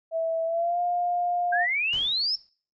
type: tone with pitch glide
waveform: sine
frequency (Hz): 655 to 706.1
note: E5 to F5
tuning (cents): -11 to +19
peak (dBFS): -23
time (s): 0.11-1.67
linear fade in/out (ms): 50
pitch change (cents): +130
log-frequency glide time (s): 0.45-0.8
type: exponential sweep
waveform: sine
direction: up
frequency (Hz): 1576 to 5430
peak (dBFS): -23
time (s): 1.52-2.36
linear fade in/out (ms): 10
type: noise with exponential decay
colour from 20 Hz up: pink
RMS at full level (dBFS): -40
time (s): 1.93-2.49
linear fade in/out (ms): 0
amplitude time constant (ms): 120
effects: noise-tail reverb RT60 0.4 s tail -21 dB re dry + resampled to 16000 Hz